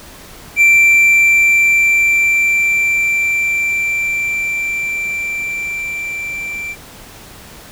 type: tone with level ramp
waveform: triangle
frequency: 2349 Hz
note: D7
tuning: in tune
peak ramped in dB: -4 to -20 dBFS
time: 0.56-6.76 s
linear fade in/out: 50 ms
effects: pink hiss -37 dBFS RMS until 7.71 s